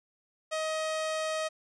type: tone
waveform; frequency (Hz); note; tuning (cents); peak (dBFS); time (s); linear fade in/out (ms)
sawtooth; 630; D#5; +21; -26; 0.51-1.49; 20
effects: resampled to 22050 Hz + 11-bit